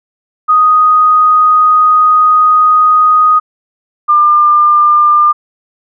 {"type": "tone pair in turn", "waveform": "sine", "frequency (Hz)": [1245, 1198.9], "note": ["D#6", "D6"], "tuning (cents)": [1, 35], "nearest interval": "minor second", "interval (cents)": 66, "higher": "first", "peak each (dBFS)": -4, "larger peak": "neither", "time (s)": [[0.48, 3.4], [4.08, 5.33]], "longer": "first", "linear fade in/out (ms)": 20, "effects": []}